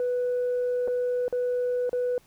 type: tone with dropouts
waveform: sine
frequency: 493.9 Hz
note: B4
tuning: in tune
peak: -22 dBFS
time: 0-2.18 s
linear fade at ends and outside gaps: 1 ms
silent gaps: 0.876-0.881 / 1.281-1.326 / 1.894-1.93 s
effects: tanh soft clip ceiling -21 dBFS + pink hiss -60 dBFS RMS until 2.26 s